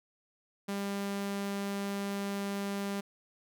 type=tone; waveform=sawtooth; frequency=199.5 Hz; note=G3; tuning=31 cents sharp; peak=-29 dBFS; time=0.68-3.01 s; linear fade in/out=10 ms; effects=none